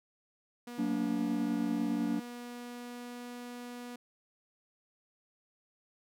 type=tone with pitch glide; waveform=sawtooth; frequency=241.2 to 243.4 Hz; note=B3 to B3; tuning=-41 to -25 cents; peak=-38 dBFS; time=0.67-3.96 s; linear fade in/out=5 ms; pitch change=+16 cents; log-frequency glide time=2.04-3.28 s
type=chord; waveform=triangle; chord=Gb augmented; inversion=none; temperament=just; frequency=185 / 231.2 / 289.1 Hz; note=Gb3 / Bb3 / D4; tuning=0 / -14 / -27 cents; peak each=-36 / -31 / -31 dBFS; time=0.78-2.2 s; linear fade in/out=10 ms
effects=none